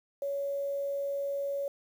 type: tone with quantisation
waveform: sine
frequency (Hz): 560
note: C#5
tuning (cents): +18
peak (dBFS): -30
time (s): 0.22-1.68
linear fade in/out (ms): 2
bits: 9
effects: none